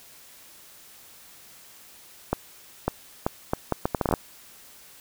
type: accelerating click train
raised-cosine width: 1 ms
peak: -8 dBFS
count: 13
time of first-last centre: 2.33-4.138 s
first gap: 550 ms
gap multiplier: 0.7
effects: white hiss -50 dBFS RMS until 5 s